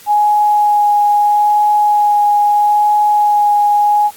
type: tone with vibrato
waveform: sine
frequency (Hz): 832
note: G#5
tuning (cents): +3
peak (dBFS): -8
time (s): 0.06-4.11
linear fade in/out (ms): 50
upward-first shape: sine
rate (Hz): 0.77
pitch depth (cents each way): 10
effects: white hiss -39 dBFS RMS until 4.16 s + AAC 64 kbps